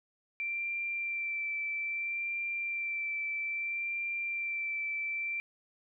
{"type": "tone with vibrato", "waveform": "sine", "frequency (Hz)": 2349, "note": "D7", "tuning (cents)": 0, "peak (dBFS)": -32, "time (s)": [0.4, 5.4], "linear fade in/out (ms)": 0, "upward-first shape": "sine", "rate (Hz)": 0.61, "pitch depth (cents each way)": 17, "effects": []}